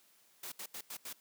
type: noise bursts at uneven times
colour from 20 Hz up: white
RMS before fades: -44 dBFS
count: 5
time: 0.43-0.52 / 0.59-0.66 / 0.74-0.81 / 0.9-0.97 / 1.05-1.13 s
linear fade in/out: 5 ms
effects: white hiss -67 dBFS RMS until 1.2 s + high-pass 150 Hz 12 dB/octave